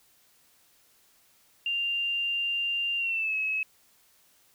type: tone with pitch glide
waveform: sine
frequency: 2790 to 2573 Hz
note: F7 to E7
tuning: -2 to -43 cents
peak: -26 dBFS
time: 1.66-3.63 s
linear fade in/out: 2 ms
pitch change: -141 cents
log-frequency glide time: 2.97-3.35 s
effects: white hiss -63 dBFS RMS until 4.54 s